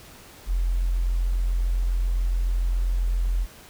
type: tone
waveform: sine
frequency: 43.65 Hz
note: F1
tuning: in tune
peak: -20 dBFS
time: 0.46-3.47 s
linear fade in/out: 50 ms
effects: pink hiss -47 dBFS RMS until 3.69 s